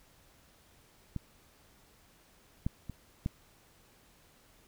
clicks, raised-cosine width 5 ms, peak -23 / -18 / -27 / -19 dBFS, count 4, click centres 1.163 / 2.665 / 2.897 / 3.261 s, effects pink hiss -63 dBFS RMS until 4.67 s

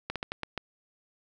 slowing click train, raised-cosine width 0.3 ms, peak -16 dBFS, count 6, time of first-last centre 0.1-0.577 s, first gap 57 ms, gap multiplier 1.26, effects none

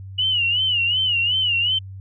sine tone with vibrato, 2909 Hz, F#7, 30 cents flat, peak -17 dBFS, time 0.18-1.79 s, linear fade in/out 10 ms, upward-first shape sine, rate 2.7 Hz, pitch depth 110 cents each way, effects added 96 Hz sine -33 dBFS peak until 2 s

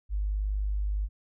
sine tone, 50.7 Hz, G#1, 41 cents flat, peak -26 dBFS, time 0.09-1.09 s, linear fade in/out 50 ms, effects none

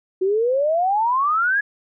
sine exponential sweep, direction up, 365.4 to 1705 Hz, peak -16 dBFS, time 0.21-1.61 s, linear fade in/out 10 ms, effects none

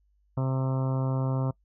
harmonic tone, 131.9 Hz, C3, 14 cents sharp, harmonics 1 / 2 / 3 / 4 / 5 / 6 / 7 / 8 / 9 / 10, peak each -25 / -34 / -41 / -38 / -40 / -47 / -42 / -45 / -46 / -49 dBFS, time 0.37-1.51 s, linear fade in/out 5 ms, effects noise-tail reverb RT60 0.1 s tail -23 dB re dry + added 50 Hz sine -64 dBFS peak until 1.64 s

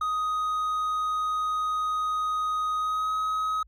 triangle tone with pitch glide, 1250 to 1268.9 Hz, D#6 to D#6, +8 to +34 cents, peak -23 dBFS, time 0.01-3.63 s, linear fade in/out 5 ms, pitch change +26 cents, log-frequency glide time 2.77-3.13 s, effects added 53 Hz sine -53 dBFS peak until 3.67 s

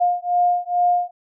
sine beating tone pair, 708 / 710.3 Hz, F5 / F5, +23 / +29 cents, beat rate 2.3 Hz, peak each -19 dBFS, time 0-1.11 s, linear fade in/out 20 ms, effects none

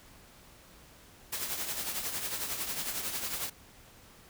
white noise with tremolo, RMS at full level -33 dBFS, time 1.32-3.5 s, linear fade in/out 10 ms, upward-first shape triangle, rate 11 Hz, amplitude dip 60%, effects pink hiss -56 dBFS RMS until 4.29 s

